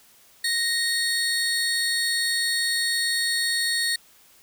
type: tone pair together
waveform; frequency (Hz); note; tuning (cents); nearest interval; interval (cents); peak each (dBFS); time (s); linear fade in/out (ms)
30% pulse; 1864.7 / 4374; A#6 / C#8; 0 / -24; octave + minor third; 1476; -22; 0.44-3.96; 5
effects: white hiss -55 dBFS RMS until 4.42 s